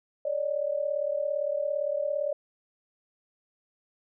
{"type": "tone pair together", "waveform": "sine", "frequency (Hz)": [563.4, 601], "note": ["C#5", "D5"], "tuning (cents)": [28, 40], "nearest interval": "minor second", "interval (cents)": 112, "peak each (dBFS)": [-29, -29], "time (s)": [0.25, 2.33], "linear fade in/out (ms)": 5, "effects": []}